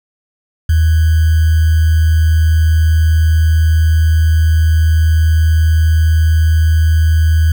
sine tone with sample-and-hold, 79.8 Hz, D#2, 44 cents sharp, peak -7 dBFS, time 0.69-7.52 s, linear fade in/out 5 ms, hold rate 1575 Hz, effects none

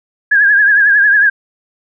sine tone with vibrato, 1650 Hz, G#6, 12 cents flat, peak -6 dBFS, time 0.31-1.3 s, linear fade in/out 10 ms, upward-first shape triangle, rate 11 Hz, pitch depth 85 cents each way, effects none

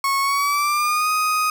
35% pulse tone with pitch glide, 1100 to 1249.1 Hz, C#6 to D#6, -14 to +6 cents, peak -16 dBFS, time 0.04-1.5 s, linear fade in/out 2 ms, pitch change +220 cents, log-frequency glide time 0.21-1.1 s, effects none

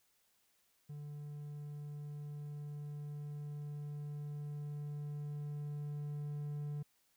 triangle tone with level ramp, 146.83 Hz, D3, in tune, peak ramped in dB -42 to -36 dBFS, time 0.89-6.83 s, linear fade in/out 10 ms, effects white hiss -75 dBFS RMS until 7.16 s

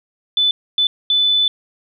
sine tone bursts at uneven times, 3499 Hz, A7, 10 cents flat, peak -12 dBFS, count 3, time 0.37-0.51 / 0.78-0.87 / 1.1-1.48 s, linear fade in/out 2 ms, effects none

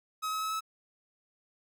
45% pulse tone with pitch steps, 1274 / 1282.1 / 1290.3 / 1298.5 Hz, D#6 / E6 / E6 / E6, +41 / -48 / -37 / -26 cents, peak -31 dBFS, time 0.22-0.608 s, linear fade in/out 20 ms, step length 97 ms, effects none

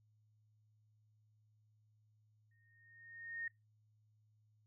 sine tone with exponential growth, 1846 Hz, A#6, 17 cents flat, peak -38 dBFS, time 2.51-3.48 s, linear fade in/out 5 ms, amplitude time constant 210 ms, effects noise-tail reverb RT60 0.2 s tail -23 dB re dry + added 107 Hz sine -70 dBFS peak until 4.66 s

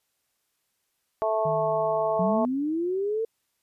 harmonic tone, 219 Hz, A3, 8 cents flat, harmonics 2 / 3 / 4 / 5, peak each -30 / -24 / -30 / -32 dBFS, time 1.22-2.45 s, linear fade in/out 0 ms
sine tone with exponential decay, 155 Hz, D#3, 6 cents flat, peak -30 dBFS, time 1.45-3.2 s, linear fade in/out 5 ms, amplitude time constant 380 ms
sine linear sweep, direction up, 173.8 to 457 Hz, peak -24 dBFS, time 2.19-3.25 s, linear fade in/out 5 ms
effects white hiss -75 dBFS RMS until 3.62 s + resampled to 32000 Hz

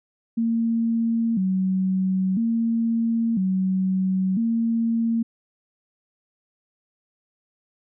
sine tone with vibrato, 207.7 Hz, G#3, in tune, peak -19 dBFS, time 0.37-5.23 s, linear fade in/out 10 ms, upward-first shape square, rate 0.5 Hz, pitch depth 170 cents each way, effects none

